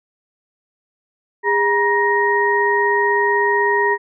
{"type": "tone cluster", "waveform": "sine", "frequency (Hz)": [408, 954, 1870], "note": ["G#4", "A#5", "A#6"], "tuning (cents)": [-31, 40, 5], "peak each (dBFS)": -18, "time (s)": [1.43, 3.98], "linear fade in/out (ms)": 50, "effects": []}